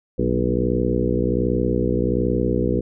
harmonic tone with a mistuned harmonic, 61.3 Hz, B1, 12 cents flat, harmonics 1 / 2 / 3 / 4 / 5 / 6 / 7 / 8, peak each -26 / -26 / -26 / -26 / -26 / -26 / -26 / -26 dBFS, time 0.18-2.81 s, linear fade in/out 10 ms, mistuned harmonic 3, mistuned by +70 cents, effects none

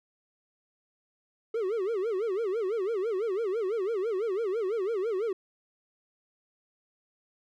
triangle tone with vibrato, 415.3 Hz, G#4, in tune, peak -25 dBFS, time 1.54-5.33 s, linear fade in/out 5 ms, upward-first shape sine, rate 6 Hz, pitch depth 220 cents each way, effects none

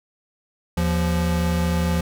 square tone pair together, 79.14 / 172.7 Hz, D#2 / F3, +30 / -19 cents, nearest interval octave + major second, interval 1351 cents, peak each -23 / -22 dBFS, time 0.77-2.01 s, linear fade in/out 5 ms, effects none

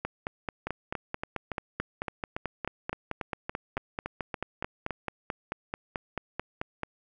two click trains, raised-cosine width 0.5 ms, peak -17 / -16 dBFS, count 16 / 32, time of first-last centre 0.67-4.907 / 0.05-6.833 s, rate 3.54 / 4.57 Hz, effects none

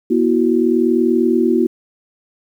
sine chord, B suspended fourth, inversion none, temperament equal with one note detuned, 241.2 / 329.6 / 370 Hz, B3 / E4 / F#4, -41 / 0 / 0 cents, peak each -16 dBFS, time 0.1-1.67 s, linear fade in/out 10 ms, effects 8-bit

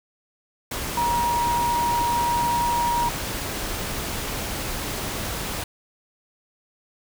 sine tone in noise, 950 Hz, A#5, 33 cents sharp, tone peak -20 dBFS, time 0.97-3.09 s, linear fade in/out 5 ms, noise pink, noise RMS -29 dBFS, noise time 0.71-5.64 s, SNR +6 dB, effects none

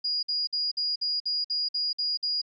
sine tone bursts, 4873 Hz, D#8, 37 cents flat, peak -25 dBFS, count 10, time 0.04-2.417 s, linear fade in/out 10 ms, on 190 ms, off 53 ms, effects none

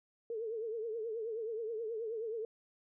sine tone with vibrato, 448.4 Hz, A4, 33 cents sharp, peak -36 dBFS, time 0.3-2.45 s, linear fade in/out 2 ms, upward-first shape triangle, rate 9.4 Hz, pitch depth 110 cents each way, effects none

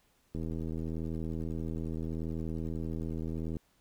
click train, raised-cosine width 3 ms, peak -25 dBFS, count 261, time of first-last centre 0.35-3.568 s, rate 80.8 Hz, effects pink hiss -70 dBFS RMS until 3.8 s

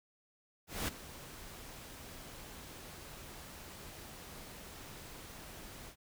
pink noise with ADSR envelope, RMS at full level -35 dBFS, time 0.67-5.96 s, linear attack 210 ms, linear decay 14 ms, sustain -15 dB, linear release 78 ms, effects none

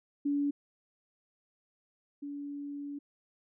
sine tone pair in turn, 286.1 / 286.1 Hz, D4 / D4, -45 / -45 cents, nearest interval unison, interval 0 cents, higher neither, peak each -27 / -37 dBFS, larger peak first, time 0.25-0.51 / 2.22-2.99 s, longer second, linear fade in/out 10 ms, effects none

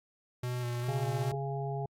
square tone with vibrato, 122.4 Hz, B2, 15 cents flat, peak -33 dBFS, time 0.43-1.32 s, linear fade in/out 5 ms, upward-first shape square, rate 2.5 Hz, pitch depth 21 cents each way
harmonic tone, 137.8 Hz, C#3, 10 cents flat, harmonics 1 / 3 / 5 / 6, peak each -34 / -39 / -41 / -42 dBFS, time 0.88-1.86 s, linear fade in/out 5 ms
effects AAC 64 kbps

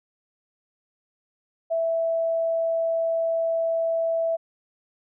sine tone, 659.3 Hz, E5, in tune, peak -21 dBFS, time 1.7-4.37 s, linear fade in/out 20 ms, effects none

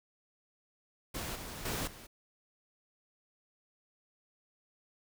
pink noise with level steps, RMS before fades -39 / -44 / -36 / -51 dBFS, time 1.14-2.07 s, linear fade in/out 10 ms, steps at 1.35 / 1.65 / 1.87 s, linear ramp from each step 5 ms, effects none

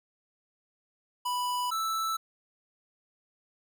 square tone pair in turn, 987.8 / 1318.6 Hz, B5 / E6, 0 / 0 cents, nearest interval perfect fourth, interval 500 cents, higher second, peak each -29 / -29 dBFS, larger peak neither, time 1.25-1.71 / 1.71-2.17 s, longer neither, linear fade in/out 10 ms, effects none

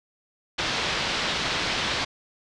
white low-pass noise, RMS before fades -27 dBFS, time 0.58-2.05 s, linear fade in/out 10 ms, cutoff 4500 Hz, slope 24 dB/octave, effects resampled to 22050 Hz

